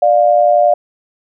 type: tone pair together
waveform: sine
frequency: 594 / 704.8 Hz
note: D5 / F5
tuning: +20 / +16 cents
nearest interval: minor third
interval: 296 cents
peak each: -10 dBFS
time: 0.02-0.74 s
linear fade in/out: 5 ms
effects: none